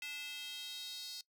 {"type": "tone with high-pass filter sweep", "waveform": "square", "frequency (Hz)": 291, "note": "D4", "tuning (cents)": -16, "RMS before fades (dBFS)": -45, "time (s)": [0.02, 1.21], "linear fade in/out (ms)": 2, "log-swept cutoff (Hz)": [2500, 4500], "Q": 4, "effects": ["noise-tail reverb RT60 0.1 s tail -20 dB re dry"]}